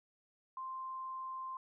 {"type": "tone", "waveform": "sine", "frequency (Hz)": 1046.5, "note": "C6", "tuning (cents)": 0, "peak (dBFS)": -40, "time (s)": [0.57, 1.57], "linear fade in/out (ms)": 2, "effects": []}